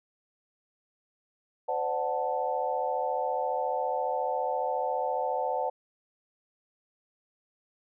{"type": "chord", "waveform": "sine", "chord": "D dominant seventh", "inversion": "third", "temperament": "equal with one note detuned", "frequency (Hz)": [512.8, 587.3, 740, 880], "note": ["C5", "D5", "F#5", "A5"], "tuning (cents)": [-35, 0, 0, 0], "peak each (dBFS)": [-32, -34, -32, -32], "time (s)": [1.68, 5.7], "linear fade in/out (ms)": 10, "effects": []}